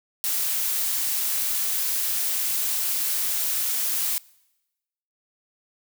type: noise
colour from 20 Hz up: blue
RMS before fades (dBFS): -25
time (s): 0.24-4.18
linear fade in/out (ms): 0
effects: noise-tail reverb RT60 1.0 s tail -24 dB re dry